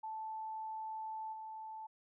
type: tone with level steps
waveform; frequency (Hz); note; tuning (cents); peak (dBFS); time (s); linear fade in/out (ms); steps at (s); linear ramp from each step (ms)
sine; 877; A5; -6; -40 / -44; 0.03-1.87; 10; 1.32; 20
effects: none